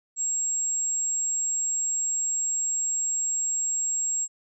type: tone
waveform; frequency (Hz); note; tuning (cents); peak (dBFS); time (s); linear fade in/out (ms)
sine; 7580; A#8; +28; -24; 0.16-4.28; 50
effects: none